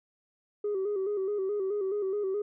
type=tone with vibrato; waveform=sine; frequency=397.9 Hz; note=G4; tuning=26 cents sharp; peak=-26 dBFS; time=0.64-2.42 s; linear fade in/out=5 ms; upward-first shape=square; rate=4.7 Hz; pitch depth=70 cents each way; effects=tanh soft clip ceiling -25 dBFS